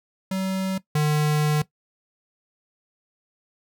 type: tone pair in turn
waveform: square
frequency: 190 / 150.8 Hz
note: F#3 / D3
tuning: +46 / +46 cents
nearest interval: major third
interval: 400 cents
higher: first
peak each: -24 / -19 dBFS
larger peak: second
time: 0.31-0.78 / 0.95-1.62 s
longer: second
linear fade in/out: 5 ms
effects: noise-tail reverb RT60 0.1 s tail -17 dB re dry